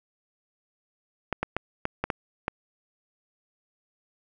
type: clicks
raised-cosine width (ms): 0.5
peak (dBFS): -11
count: 7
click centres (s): 1.327 / 1.43 / 1.566 / 1.854 / 2.04 / 2.102 / 2.481
effects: none